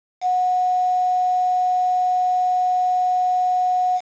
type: tone with quantisation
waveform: sine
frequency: 731 Hz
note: F#5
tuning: 21 cents flat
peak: -16 dBFS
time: 0.21-4.01 s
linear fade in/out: 50 ms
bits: 6
effects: resampled to 16000 Hz